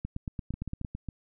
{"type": "two click trains", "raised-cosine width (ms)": 5, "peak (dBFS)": [-23, -21], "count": [5, 8], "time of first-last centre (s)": [[0.54, 1.087], [0.05, 0.848]], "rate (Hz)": [7.31, 8.77], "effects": []}